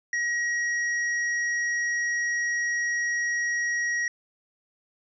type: tone with tanh clipping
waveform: sine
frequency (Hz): 1900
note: A#6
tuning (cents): +33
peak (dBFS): -26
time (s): 0.13-4.08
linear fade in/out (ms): 2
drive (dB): 11
effects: resampled to 16000 Hz